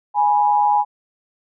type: tone pair together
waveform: sine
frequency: 830.6 / 980.7 Hz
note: G#5 / B5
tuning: 0 / -12 cents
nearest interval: minor third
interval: 288 cents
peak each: -14 / -19 dBFS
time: 0.14-0.85 s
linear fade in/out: 50 ms
effects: none